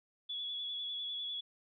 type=tone with vibrato; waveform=sine; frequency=3400 Hz; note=G#7; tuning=40 cents sharp; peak=-37 dBFS; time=0.29-1.41 s; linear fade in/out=10 ms; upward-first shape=square; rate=10 Hz; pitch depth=22 cents each way; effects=none